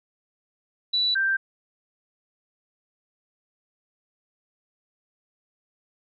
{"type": "tone pair in turn", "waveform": "sine", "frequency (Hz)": [3951, 1571.6], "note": ["B7", "G6"], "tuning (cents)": [0, 4], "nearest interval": "octave + major third", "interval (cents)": 1596, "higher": "first", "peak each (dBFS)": -20, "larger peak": "neither", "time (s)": [[0.93, 1.15], [1.15, 1.37]], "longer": "neither", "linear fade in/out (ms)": 10, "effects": []}